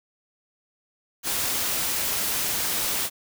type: noise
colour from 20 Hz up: white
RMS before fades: -26 dBFS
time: 1.23-3.1 s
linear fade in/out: 50 ms
effects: none